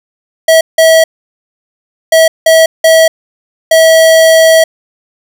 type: tone bursts at uneven times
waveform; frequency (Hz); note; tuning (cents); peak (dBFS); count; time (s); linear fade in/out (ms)
square; 647; E5; -32; -3; 6; 0.48-0.61 / 0.78-1.04 / 2.12-2.28 / 2.46-2.66 / 2.84-3.08 / 3.71-4.64; 5
effects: none